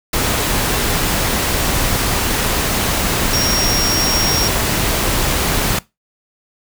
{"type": "tone in noise", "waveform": "sine", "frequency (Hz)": 5588, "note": "F8", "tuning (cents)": 0, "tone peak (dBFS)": -17, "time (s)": [3.33, 4.48], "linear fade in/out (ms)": 5, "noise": "pink", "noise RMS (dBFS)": -17, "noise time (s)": [0.13, 5.79], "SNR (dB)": -3, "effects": ["noise-tail reverb RT60 0.2 s tail -20 dB re dry"]}